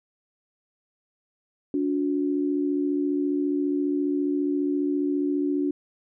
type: tone pair together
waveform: sine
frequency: 287.2 / 361.9 Hz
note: D4 / F#4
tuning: -39 / -38 cents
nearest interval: major third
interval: 401 cents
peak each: -23 / -28 dBFS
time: 1.74-5.71 s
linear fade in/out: 2 ms
effects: none